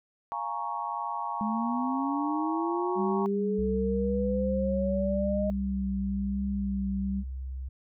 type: chord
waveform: sine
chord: Bb minor seventh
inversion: second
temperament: equal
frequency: 698.5 / 830.6 / 932.3 / 1108.7 Hz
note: F5 / Ab5 / Bb5 / Db6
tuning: 0 / 0 / 0 / 0 cents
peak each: -40 / -36 / -34 / -35 dBFS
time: 0.32-3.26 s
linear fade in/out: 0 ms
type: linear sweep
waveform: sine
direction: up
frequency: 210 to 621 Hz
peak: -28 dBFS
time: 1.41-5.5 s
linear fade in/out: 0 ms
type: tone with vibrato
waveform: sine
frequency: 196.9 Hz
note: G3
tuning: 8 cents sharp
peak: -28 dBFS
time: 2.95-7.24 s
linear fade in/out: 50 ms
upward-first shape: sine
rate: 0.93 Hz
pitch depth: 21 cents each way
type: tone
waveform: sine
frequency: 65.4 Hz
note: C2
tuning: in tune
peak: -33 dBFS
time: 3.58-7.69 s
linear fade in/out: 10 ms
effects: none